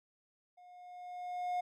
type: tone with level ramp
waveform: triangle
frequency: 718 Hz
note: F5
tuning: 48 cents sharp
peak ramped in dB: -54 to -29 dBFS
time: 0.57-1.61 s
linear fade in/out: 10 ms
effects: none